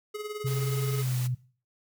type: tone with tremolo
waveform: square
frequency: 421.2 Hz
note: G#4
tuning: 24 cents sharp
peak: -32 dBFS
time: 0.14-1.03 s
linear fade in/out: 10 ms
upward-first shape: sine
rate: 19 Hz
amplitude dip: 60%
type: tone with pitch glide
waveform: sine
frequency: 130.81 to 125.48 Hz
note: C3 to B2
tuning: 0 to +28 cents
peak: -26 dBFS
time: 0.44-1.35 s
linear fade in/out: 10 ms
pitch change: -72 cents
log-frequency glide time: 0.98-1.17 s
type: noise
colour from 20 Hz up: white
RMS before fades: -40 dBFS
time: 0.46-1.28 s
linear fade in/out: 20 ms
effects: noise-tail reverb RT60 0.4 s tail -19 dB re dry